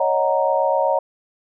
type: chord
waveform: sine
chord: D# minor seventh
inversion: third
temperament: equal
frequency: 554.4 / 622.3 / 740 / 932.3 Hz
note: C#5 / D#5 / F#5 / A#5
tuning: 0 / 0 / 0 / 0 cents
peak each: -20 / -21 / -24 / -21 dBFS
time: 0-0.99 s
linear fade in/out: 5 ms
effects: none